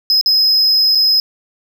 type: tone with dropouts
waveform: triangle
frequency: 5090 Hz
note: D#8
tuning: 39 cents sharp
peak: -8 dBFS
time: 0.1-1.2 s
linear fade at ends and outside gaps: 1 ms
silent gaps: 0.212-0.26 / 0.95-0.954 s
effects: none